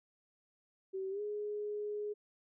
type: tone with pitch glide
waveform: sine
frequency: 382.6 to 417.2 Hz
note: G4 to G#4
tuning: -42 to +8 cents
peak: -36 dBFS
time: 0.93-2.14 s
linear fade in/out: 20 ms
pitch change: +150 cents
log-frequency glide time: 1.1-1.21 s
effects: none